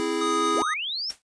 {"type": "chord", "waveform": "square", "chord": "C augmented", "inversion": "none", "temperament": "equal", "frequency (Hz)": [261.6, 329.6, 415.3], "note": ["C4", "E4", "G#4"], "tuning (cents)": [0, 0, 0], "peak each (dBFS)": [-34, -28, -28], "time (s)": [0, 0.62], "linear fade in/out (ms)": 0}
{"type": "tone", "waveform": "square", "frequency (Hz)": 1244.5, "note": "D#6", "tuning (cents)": 0, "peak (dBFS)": -26, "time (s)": [0.21, 0.74], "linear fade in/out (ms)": 5}
{"type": "linear sweep", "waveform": "sine", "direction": "up", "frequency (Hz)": [283.8, 5590], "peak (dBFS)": -27, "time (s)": [0.55, 1.11], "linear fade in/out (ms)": 2}
{"type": "noise with exponential decay", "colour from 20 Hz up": "white", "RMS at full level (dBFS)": -35, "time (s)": [1.1, 1.22], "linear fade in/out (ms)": 1, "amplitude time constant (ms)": 26}
{"effects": ["noise-tail reverb RT60 0.1 s tail -23 dB re dry", "resampled to 22050 Hz"]}